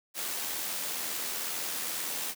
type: noise with amplitude modulation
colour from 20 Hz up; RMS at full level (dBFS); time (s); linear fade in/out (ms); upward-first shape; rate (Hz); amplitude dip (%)
white; -33; 0.14-2.35; 50; sine; 82.2; 30
effects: high-pass 200 Hz 12 dB/octave